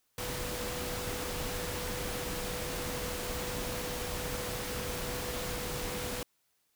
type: tone in noise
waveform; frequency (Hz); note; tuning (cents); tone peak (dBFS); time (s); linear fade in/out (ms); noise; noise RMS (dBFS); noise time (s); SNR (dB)
sine; 493.9; B4; 0; -41; 0.18-6.23; 2; pink; -37; 0.18-6.23; -7
effects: white hiss -75 dBFS RMS until 6.75 s